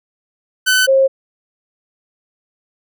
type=tone pair in turn; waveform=sawtooth / sine; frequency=1511 / 536.2 Hz; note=F#6 / C5; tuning=+36 / +42 cents; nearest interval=octave + tritone; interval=1794 cents; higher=first; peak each=-7 / -8 dBFS; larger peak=first; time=0.66-0.87 / 0.87-1.08 s; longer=neither; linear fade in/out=20 ms; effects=none